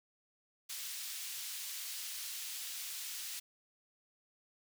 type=high-pass noise; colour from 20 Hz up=pink; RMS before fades=-43 dBFS; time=0.69-3.4 s; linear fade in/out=10 ms; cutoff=3400 Hz; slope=12 dB/octave; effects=none